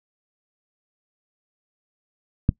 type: click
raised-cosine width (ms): 5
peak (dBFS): -4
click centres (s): 2.491
effects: noise-tail reverb RT60 0.1 s tail -22 dB re dry